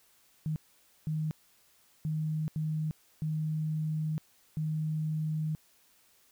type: tone bursts at uneven times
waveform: sine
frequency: 155.56 Hz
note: D#3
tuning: in tune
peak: -29 dBFS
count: 6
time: 0.46-0.56 / 1.07-1.31 / 2.05-2.48 / 2.56-2.91 / 3.22-4.18 / 4.57-5.55 s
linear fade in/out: 0 ms
effects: white hiss -65 dBFS RMS until 6.31 s